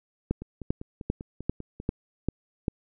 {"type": "two click trains", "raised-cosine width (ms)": 3, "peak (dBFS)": [-12, -24], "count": [7, 8], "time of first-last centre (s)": [[0.31, 2.682], [0.42, 1.801]], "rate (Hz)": [2.53, 5.07], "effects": []}